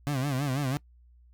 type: tone with vibrato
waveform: 30% pulse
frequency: 136.9 Hz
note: C#3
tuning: 21 cents flat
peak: -24 dBFS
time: 0.07-0.77 s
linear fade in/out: 0 ms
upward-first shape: sine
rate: 6.1 Hz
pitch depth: 130 cents each way
effects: noise-tail reverb RT60 0.1 s tail -23 dB re dry + added 60 Hz sine -54 dBFS peak until 1.33 s